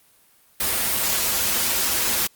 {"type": "noise with comb filter", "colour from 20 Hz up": "white", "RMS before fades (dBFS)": -22, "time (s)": [0.6, 2.27], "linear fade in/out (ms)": 5, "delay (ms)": 6.8, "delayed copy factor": -0.6, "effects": ["white hiss -57 dBFS RMS until 2.35 s", "Opus 32 kbps"]}